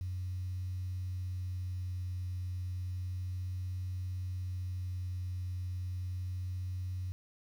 sine tone with vibrato, 91.3 Hz, F#2, 23 cents flat, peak -34 dBFS, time 0.01-7.12 s, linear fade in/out 0 ms, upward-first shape sine, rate 0.32 Hz, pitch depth 9 cents each way, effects tanh soft clip ceiling -30 dBFS + 10-bit

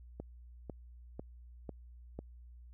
click train, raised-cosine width 2 ms, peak -28 dBFS, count 5, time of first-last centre 0.2-2.19 s, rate 2.01 Hz, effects added 60 Hz sine -51 dBFS peak until 2.73 s

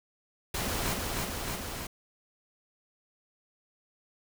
pink noise with echo, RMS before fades -32 dBFS, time 0.54-0.94 s, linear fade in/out 5 ms, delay 310 ms, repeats 3, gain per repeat -2 dB, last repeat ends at 1.87 s, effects none

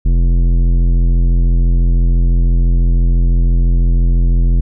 sine tone with tanh clipping, 42.99 Hz, F1, 27 cents flat, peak -10 dBFS, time 0.05-4.61 s, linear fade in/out 10 ms, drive 13 dB, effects none

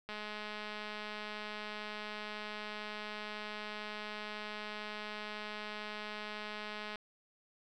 click train, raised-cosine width 0.3 ms, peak -27 dBFS, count 1450, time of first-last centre 0.09-6.957 s, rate 211 Hz, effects none

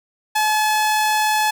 sawtooth tone, 857 Hz, A5, 46 cents flat, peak -12 dBFS, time 0.35-1.51 s, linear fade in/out 10 ms, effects none

